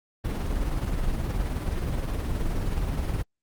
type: noise with tremolo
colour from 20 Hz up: brown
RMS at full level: -25 dBFS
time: 0.24-3.23 s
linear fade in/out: 10 ms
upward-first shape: sine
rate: 19 Hz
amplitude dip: 40%
effects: Opus 24 kbps